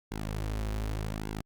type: tone with flanger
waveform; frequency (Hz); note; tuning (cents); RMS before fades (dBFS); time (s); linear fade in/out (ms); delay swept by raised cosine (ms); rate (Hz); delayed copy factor
sawtooth; 52.9; G#1; +33; -34; 0.11-1.41; 5; 1.6 to 6.8; 0.85; -0.75
effects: Opus 48 kbps